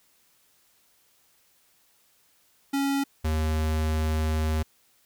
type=tone pair in turn; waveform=square; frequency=277.2 / 78.21 Hz; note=C#4 / D#2; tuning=0 / +10 cents; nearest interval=octave + minor seventh; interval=2190 cents; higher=first; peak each=-24 dBFS; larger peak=neither; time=2.73-3.04 / 3.24-4.63 s; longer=second; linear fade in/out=10 ms; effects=white hiss -64 dBFS RMS until 5.05 s